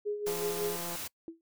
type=tone with tremolo; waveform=sine; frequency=415.3 Hz; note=G#4; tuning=in tune; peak=-29 dBFS; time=0.05-0.77 s; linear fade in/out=20 ms; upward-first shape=sine; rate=5.4 Hz; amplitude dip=60%
type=noise; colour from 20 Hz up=white; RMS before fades=-39 dBFS; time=0.26-1.08 s; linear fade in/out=10 ms
type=click train; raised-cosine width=1 ms; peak=-29 dBFS; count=119; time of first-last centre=0.27-0.956 s; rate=172 Hz
type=tone with exponential decay; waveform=sine; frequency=329.6 Hz; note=E4; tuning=in tune; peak=-35 dBFS; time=1.28-1.41 s; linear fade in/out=1 ms; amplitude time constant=28 ms
effects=noise-tail reverb RT60 0.1 s tail -24 dB re dry